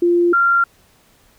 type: tone pair in turn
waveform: sine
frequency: 347.2 / 1382.8 Hz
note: F4 / F6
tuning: -10 / -18 cents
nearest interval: 2 octaves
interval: 2392 cents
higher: second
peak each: -11 dBFS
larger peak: neither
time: 0.02-0.33 / 0.33-0.64 s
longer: neither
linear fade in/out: 5 ms
effects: pink hiss -54 dBFS RMS until 1.38 s